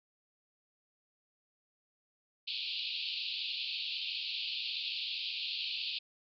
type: band-pass noise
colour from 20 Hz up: white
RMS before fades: -38 dBFS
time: 2.47-5.99 s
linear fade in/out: 10 ms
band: 2500 to 4600 Hz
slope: 96 dB/octave
effects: none